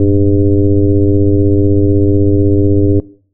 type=tone with frequency modulation; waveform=sine; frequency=196 Hz; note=G3; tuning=in tune; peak=-6 dBFS; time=0-3 s; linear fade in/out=2 ms; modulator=102 Hz; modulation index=2.2; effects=noise-tail reverb RT60 0.5 s tail -20 dB re dry